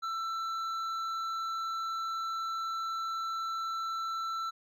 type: tone with hard clipping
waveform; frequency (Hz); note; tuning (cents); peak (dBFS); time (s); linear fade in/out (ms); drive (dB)
sine; 1334; E6; +20; -34; 0.02-4.51; 20; 7
effects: none